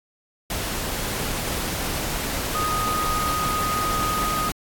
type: tone in noise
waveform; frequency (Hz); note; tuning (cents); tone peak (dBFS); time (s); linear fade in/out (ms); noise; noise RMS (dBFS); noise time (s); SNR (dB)
sine; 1244.5; D#6; 0; -23; 2.55-4.49; 2; pink; -27; 0.5-4.52; +1
effects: AAC 64 kbps